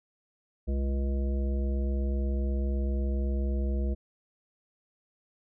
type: harmonic tone with a mistuned harmonic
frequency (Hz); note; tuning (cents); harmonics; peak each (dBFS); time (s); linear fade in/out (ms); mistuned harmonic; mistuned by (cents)
69.3; C#2; 0; 1 / 3 / 5 / 7 / 9; -26 / -36 / -40 / -43 / -45; 0.67-3.95; 20; 1; -140
effects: none